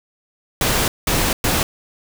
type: noise bursts at uneven times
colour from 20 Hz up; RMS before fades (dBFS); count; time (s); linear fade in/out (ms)
pink; -18; 3; 0.61-0.88 / 1.07-1.33 / 1.44-1.63; 2
effects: none